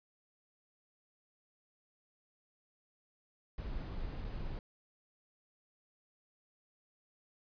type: noise with dropouts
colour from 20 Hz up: brown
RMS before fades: -40 dBFS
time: 3.58-4.59 s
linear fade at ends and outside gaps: 2 ms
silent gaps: 4.243-4.246 s
effects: resampled to 11025 Hz